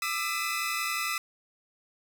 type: tone cluster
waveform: sawtooth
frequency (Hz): 1197 / 1322 / 2006 / 2573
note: D6 / E6 / B6 / E7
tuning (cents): +33 / +5 / +26 / -43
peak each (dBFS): -31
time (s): 0.02-1.18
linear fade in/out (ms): 2
effects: none